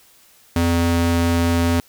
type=ring-modulated tone; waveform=square; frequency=170 Hz; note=F3; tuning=46 cents flat; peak=-13 dBFS; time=0.56-1.8 s; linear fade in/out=0 ms; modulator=83.8 Hz; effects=white hiss -52 dBFS RMS until 1.88 s